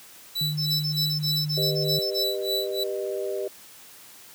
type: tone with tremolo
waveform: 45% pulse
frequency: 3951 Hz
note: B7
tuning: in tune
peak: -24 dBFS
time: 0.35-2.84 s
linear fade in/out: 10 ms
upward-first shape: sine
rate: 3.3 Hz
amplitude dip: 100%
type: tone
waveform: sine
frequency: 150.5 Hz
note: D3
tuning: 43 cents sharp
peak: -26 dBFS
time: 0.41-1.99 s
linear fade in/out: 2 ms
type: tone bursts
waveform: triangle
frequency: 5274 Hz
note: E8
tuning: in tune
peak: -25 dBFS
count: 13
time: 0.57-2.242 s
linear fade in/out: 20 ms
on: 100 ms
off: 31 ms
type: chord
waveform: sine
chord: G augmented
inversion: none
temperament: just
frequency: 392 / 490 / 612.5 Hz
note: G4 / B4 / D#5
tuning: 0 / -14 / -27 cents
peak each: -29 / -33 / -32 dBFS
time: 1.57-3.48 s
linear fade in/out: 5 ms
effects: white hiss -48 dBFS RMS until 4.34 s + high-pass 80 Hz 12 dB/octave